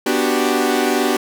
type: chord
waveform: sawtooth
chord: G major seventh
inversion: first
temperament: equal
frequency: 246.9 / 293.7 / 370 / 392 Hz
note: B3 / D4 / F#4 / G4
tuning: 0 / 0 / 0 / 0 cents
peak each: -17 dBFS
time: 0.06-1.17 s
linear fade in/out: 5 ms
effects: none